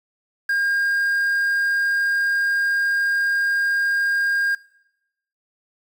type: tone with quantisation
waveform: triangle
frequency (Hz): 1613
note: G6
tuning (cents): +49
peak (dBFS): -16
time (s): 0.49-4.55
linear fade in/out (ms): 5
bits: 7
effects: noise-tail reverb RT60 0.9 s tail -22 dB re dry